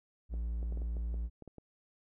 triangle tone, 57.5 Hz, A#1, 23 cents flat, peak -31 dBFS, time 0.29-1.3 s, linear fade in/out 50 ms
clicks, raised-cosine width 2 ms, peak -35 dBFS, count 10, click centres 0.34 / 0.629 / 0.724 / 0.774 / 0.819 / 0.968 / 1.142 / 1.423 / 1.477 / 1.583 s
effects none

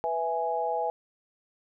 sine chord, E major, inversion second, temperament equal, 493.9 / 659.3 / 830.6 Hz, B4 / E5 / G#5, 0 / 0 / 0 cents, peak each -32 / -31 / -29 dBFS, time 0.04-0.9 s, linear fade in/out 0 ms, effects none

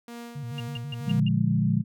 sawtooth tone with tremolo, 236.1 Hz, A#3, 22 cents sharp, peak -33 dBFS, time 0.08-1.2 s, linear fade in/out 2 ms, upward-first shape sine, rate 2.2 Hz, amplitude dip 60%
sine tone with vibrato, 130.81 Hz, C3, in tune, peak -32 dBFS, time 0.35-1.26 s, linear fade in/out 10 ms, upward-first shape square, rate 6.1 Hz, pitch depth 160 cents each way
sine tone bursts, 2810 Hz, F7, 10 cents sharp, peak -33 dBFS, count 5, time 0.58-1.285 s, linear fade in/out 2 ms, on 21 ms, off 150 ms
sine chord, Bb dominant seventh, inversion none, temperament equal, 116.54 / 146.83 / 174.61 / 207.7 Hz, Bb2 / D3 / F3 / Ab3, 0 / 0 / 0 / 0 cents, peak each -26 dBFS, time 1.05-1.84 s, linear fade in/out 50 ms
effects none

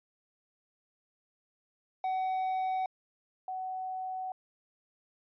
triangle / sine tone pair in turn, 752 / 749.1 Hz, F#5 / F#5, +28 / +21 cents, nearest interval unison, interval 7 cents, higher first, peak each -27 / -34 dBFS, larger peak first, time 2.04-2.86 / 3.48-4.32 s, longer second, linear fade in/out 2 ms, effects resampled to 11025 Hz

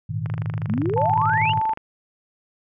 sine chord, Ab suspended second, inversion none, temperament equal, 103.83 / 116.54 / 155.56 Hz, Ab2 / Bb2 / Eb3, 0 / 0 / 0 cents, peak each -28 dBFS, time 0.09-1.6 s, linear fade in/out 10 ms
click train, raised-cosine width 0.5 ms, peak -20 dBFS, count 39, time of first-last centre 0.26-1.774 s, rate 25.1 Hz
sine exponential sweep, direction up, 187.7 to 3080 Hz, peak -21 dBFS, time 0.68-1.53 s, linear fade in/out 20 ms
sine tone, 880 Hz, A5, in tune, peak -19 dBFS, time 0.96-1.74 s, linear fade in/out 10 ms
effects none

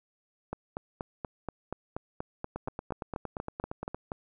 two click trains, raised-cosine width 1 ms, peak -20 / -21 dBFS, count 16 / 13, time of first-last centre 0.53-4.119 / 2.56-3.946 s, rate 4.18 / 8.66 Hz, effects none

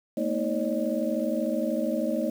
sine tone cluster, 220.1 / 239.9 / 316.2 / 552 / 605 Hz, A3 / A#3 / D#4 / C#5 / D#5, +1 / +50 / +28 / -7 / -49 cents, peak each -31 dBFS, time 0.17-2.3 s, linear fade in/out 5 ms, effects 8-bit

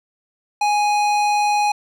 sine tone with hard clipping, 830.6 Hz, G#5, in tune, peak -17 dBFS, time 0.61-1.72 s, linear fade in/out 5 ms, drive 15 dB, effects none

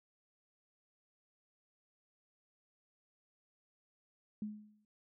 sine tone with exponential decay, 211.2 Hz, G#3, 29 cents sharp, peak -35 dBFS, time 4.42-4.85 s, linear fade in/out 2 ms, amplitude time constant 93 ms, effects none

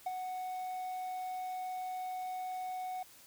triangle tone with ADSR envelope, 740 Hz, F#5, in tune, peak -29 dBFS, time 0.06-3.03 s, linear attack 7 ms, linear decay 26 ms, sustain -6 dB, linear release 5 ms, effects white hiss -58 dBFS RMS until 3.26 s

